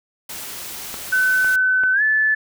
white noise, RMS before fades -32 dBFS, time 0.29-1.56 s, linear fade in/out 5 ms
clicks, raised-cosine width 0.5 ms, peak -16 dBFS, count 3, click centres 0.942 / 1.446 / 1.836 s
sine tone with pitch glide, 1514 to 1739.1 Hz, F#6 to A6, +39 to -21 cents, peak -14 dBFS, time 1.12-2.35 s, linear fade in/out 10 ms, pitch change +240 cents, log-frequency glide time 1.93-2.02 s
effects none

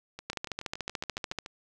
two click trains, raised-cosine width 0.2 ms, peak -15 / -23 dBFS, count 16 / 10, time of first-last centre 0.3-1.387 / 0.19-1.461 s, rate 13.8 / 7.08 Hz, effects none

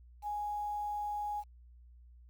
sine tone with quantisation, 830.6 Hz, G#5, in tune, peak -34 dBFS, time 0.22-1.44 s, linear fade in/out 50 ms, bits 10, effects added 60 Hz sine -54 dBFS peak until 2.29 s

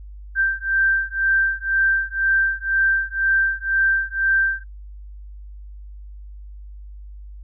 sine beating tone pair, 1568 / 1570 Hz, G6 / G6, 0 / +2 cents, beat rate 2 Hz, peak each -20 dBFS, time 0.35-4.64 s, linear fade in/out 50 ms, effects noise-tail reverb RT60 0.1 s tail -20 dB re dry + added 50 Hz sine -35 dBFS peak until 7.43 s

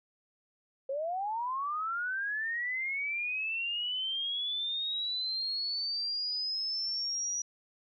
sine linear sweep, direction up, 523.3 to 5830 Hz, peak -31 dBFS, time 0.89-7.42 s, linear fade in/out 5 ms, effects none

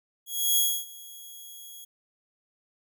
5% pulse tone with ADSR envelope, 3318 Hz, G#7, 2 cents flat, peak -11 dBFS, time 0.26-1.85 s, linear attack 310 ms, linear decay 280 ms, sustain -23 dB, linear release 10 ms, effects none

